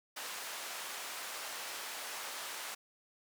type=band-pass noise; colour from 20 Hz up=pink; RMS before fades=-43 dBFS; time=0.16-2.75 s; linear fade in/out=10 ms; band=800 to 15000 Hz; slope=12 dB/octave; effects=none